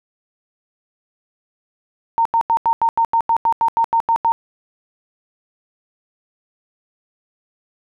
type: tone bursts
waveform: sine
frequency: 917 Hz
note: A#5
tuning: 29 cents flat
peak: -12 dBFS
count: 14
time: 2.18-4.32 s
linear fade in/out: 0 ms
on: 73 ms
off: 86 ms
effects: none